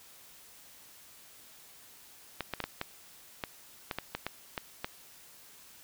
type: clicks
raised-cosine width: 0.3 ms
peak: -17 dBFS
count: 12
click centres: 2.407 / 2.537 / 2.603 / 2.64 / 2.814 / 3.438 / 3.912 / 3.986 / 4.15 / 4.266 / 4.578 / 4.845 s
effects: white hiss -55 dBFS RMS until 5.83 s